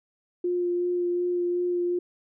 sine tone with vibrato, 353.2 Hz, F4, 20 cents sharp, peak -23 dBFS, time 0.44-1.99 s, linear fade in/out 5 ms, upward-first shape sine, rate 2.7 Hz, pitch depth 12 cents each way, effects none

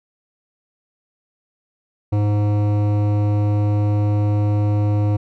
triangle tone with hard clipping, 103.83 Hz, G#2, in tune, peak -17 dBFS, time 2.12-5.17 s, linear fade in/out 10 ms, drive 18 dB, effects none

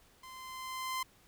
sawtooth tone with level ramp, 1037 Hz, C6, 16 cents flat, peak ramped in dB -45 to -29 dBFS, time 0.23-1.03 s, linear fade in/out 5 ms, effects pink hiss -64 dBFS RMS until 1.27 s

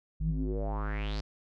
square tone with low-pass filter sweep, 51.91 Hz, G#1, in tune, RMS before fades -32 dBFS, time 0.2-1.21 s, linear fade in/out 10 ms, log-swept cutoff 120 to 5200 Hz, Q 5.3, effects none

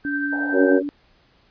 sine tone with tremolo, 1560 Hz, G6, 9 cents flat, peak -22 dBFS, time 0.04-0.8 s, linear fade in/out 50 ms, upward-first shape sine, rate 11 Hz, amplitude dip 45%
sine tone with pitch glide, 287 to 288.8 Hz, D4 to D4, -40 to -29 cents, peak -24 dBFS, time 0.05-0.89 s, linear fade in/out 0 ms, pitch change +11 cents, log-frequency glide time 0.32-0.61 s
white band-pass noise, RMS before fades -35 dBFS, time 0.32-0.79 s, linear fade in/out 10 ms, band 460 to 910 Hz, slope 96 dB/octave
harmonic tone, 93.2 Hz, F#2, 13 cents sharp, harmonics 3 / 4 / 5 / 6, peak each -18 / -19 / -20 / -21 dBFS, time 0.52-0.83 s, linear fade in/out 50 ms
effects pink hiss -58 dBFS RMS until 1.5 s + resampled to 11025 Hz

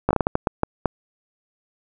slowing click train, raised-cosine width 1 ms, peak -4 dBFS, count 10, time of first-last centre 0.09-0.857 s, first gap 17 ms, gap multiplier 1.38, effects none

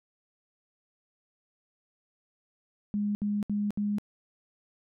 sine tone bursts, 206.3 Hz, G#3, 11 cents flat, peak -26 dBFS, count 4, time 2.94-3.984 s, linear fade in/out 0 ms, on 210 ms, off 68 ms, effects none

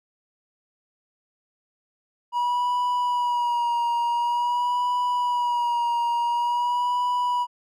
triangle tone with vibrato, 964 Hz, B5, 42 cents flat, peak -19 dBFS, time 2.32-7.47 s, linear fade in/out 50 ms, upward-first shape sine, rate 0.47 Hz, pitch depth 34 cents each way, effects none

